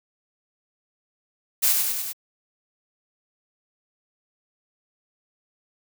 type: noise with echo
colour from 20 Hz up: blue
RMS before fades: -19 dBFS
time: 1.62-1.74 s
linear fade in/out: 20 ms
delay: 98 ms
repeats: 4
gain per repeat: -3 dB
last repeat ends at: 2.132 s
effects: none